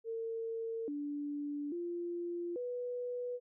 sine tone with pitch steps, 454 / 290.5 / 346.4 / 491.1 Hz, A#4 / D4 / F4 / B4, -46 / -19 / -14 / -10 cents, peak -36 dBFS, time 0.04-3.4 s, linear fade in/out 50 ms, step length 840 ms, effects none

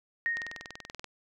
sine tone with exponential decay, 1860 Hz, A#6, 4 cents flat, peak -25 dBFS, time 0.26-0.91 s, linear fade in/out 0 ms, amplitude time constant 140 ms
click train, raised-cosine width 0.2 ms, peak -22 dBFS, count 15, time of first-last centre 0.37-1.043 s, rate 20.8 Hz
effects none

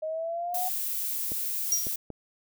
sine exponential sweep, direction up, 622.3 to 740 Hz, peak -29 dBFS, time 0.02-0.69 s, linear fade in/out 10 ms
violet noise, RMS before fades -31 dBFS, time 0.54-1.96 s, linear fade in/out 5 ms
clicks, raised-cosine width 2 ms, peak -24 dBFS, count 3, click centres 1.319 / 1.869 / 2.103 s
sine tone with exponential decay, 5710 Hz, F8, 37 cents sharp, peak -19 dBFS, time 1.72-1.96 s, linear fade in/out 2 ms, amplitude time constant 51 ms
effects none

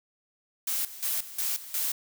blue noise with tremolo, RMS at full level -29 dBFS, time 0.67-1.92 s, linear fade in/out 5 ms, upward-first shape square, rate 2.8 Hz, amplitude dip 80%, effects none

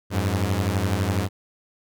sawtooth beating tone pair, 90.6 / 102.6 Hz, F#2 / G#2, -36 / -21 cents, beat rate 12 Hz, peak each -20 dBFS, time 0.1-1.29 s, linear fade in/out 50 ms, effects none

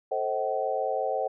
sine chord, A diminished seventh, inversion none, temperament just, 440 / 528 / 633.6 / 760.3 Hz, A4 / C5 / Eb5 / Gb5, 0 / +16 / +31 / +47 cents, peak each -33 / -30 / -32 / -30 dBFS, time 0.11-1.28 s, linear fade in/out 10 ms, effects none

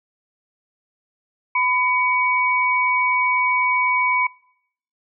sine tone pair together, 1004 / 2254 Hz, B5 / C#7, +28 / +28 cents, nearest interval octave + major second, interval 1400 cents, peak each -19 dBFS, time 1.55-4.27 s, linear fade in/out 5 ms, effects noise-tail reverb RT60 0.7 s tail -25 dB re dry

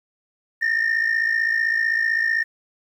sine tone pair together, 1792 / 1847.7 Hz, A6 / A#6, +31 / -16 cents, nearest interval minor second, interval 53 cents, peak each -19 dBFS, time 0.61-2.44 s, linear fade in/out 20 ms, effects tanh soft clip ceiling -15 dBFS + 9-bit

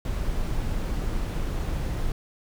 brown noise, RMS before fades -27 dBFS, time 0.05-2.12 s, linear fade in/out 2 ms, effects none

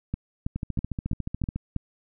two click trains, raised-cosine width 5 ms, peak -15 / -17 dBFS, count 6 / 15, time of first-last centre 0.14-1.763 / 0.56-1.56 s, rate 3.08 / 14 Hz, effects none

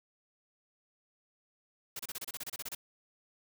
white noise bursts, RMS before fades -40 dBFS, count 13, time 1.96-2.75 s, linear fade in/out 5 ms, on 34 ms, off 29 ms, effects none

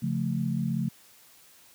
sine chord, Db augmented, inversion none, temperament equal, 138.59 / 174.61 / 220 Hz, Db3 / F3 / A3, 0 / 0 / 0 cents, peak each -30 dBFS, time 0.02-0.89 s, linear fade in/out 10 ms, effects white hiss -56 dBFS RMS until 1.74 s + high-pass 60 Hz 12 dB/octave

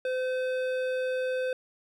sine tone with hard clipping, 512 Hz, C5, 38 cents flat, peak -29 dBFS, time 0.05-1.53 s, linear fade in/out 2 ms, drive 12 dB, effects none

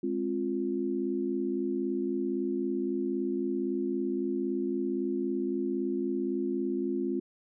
sine chord, F minor, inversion first, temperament equal with one note detuned, 207.7 / 265.4 / 349.2 Hz, Ab3 / C4 / F4, 0 / +25 / 0 cents, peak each -35 / -32 / -31 dBFS, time 0.03-7.2 s, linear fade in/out 5 ms, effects none

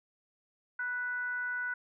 sine tone with frequency modulation, 1480 Hz, F#6, in tune, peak -32 dBFS, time 0.79-1.74 s, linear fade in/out 5 ms, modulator 504 Hz, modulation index 0.34, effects none

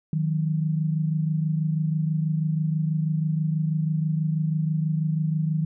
sine tone pair together, 155.56 / 181.73 Hz, D#3 / F#3, 0 / -31 cents, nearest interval minor third, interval 269 cents, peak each -22 / -29 dBFS, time 0.13-5.65 s, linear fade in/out 2 ms, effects none

